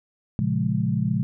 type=chord; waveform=sine; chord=Bb minor seventh; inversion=none; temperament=equal; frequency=116.54 / 138.59 / 174.61 / 207.7 Hz; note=Bb2 / Db3 / F3 / Ab3; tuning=0 / 0 / 0 / 0 cents; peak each=-26 dBFS; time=0.39-1.23 s; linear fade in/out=0 ms; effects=none